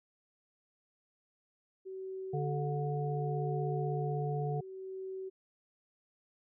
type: tone with tremolo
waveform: sine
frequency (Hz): 379.5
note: F#4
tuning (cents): +44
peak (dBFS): -38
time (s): 1.85-5.3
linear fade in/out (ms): 20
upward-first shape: sine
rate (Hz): 0.68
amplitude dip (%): 65
type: harmonic tone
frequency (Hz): 145.2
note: D3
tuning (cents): -19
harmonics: 1 / 3 / 5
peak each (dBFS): -33 / -38 / -40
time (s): 2.33-4.61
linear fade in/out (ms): 10
effects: none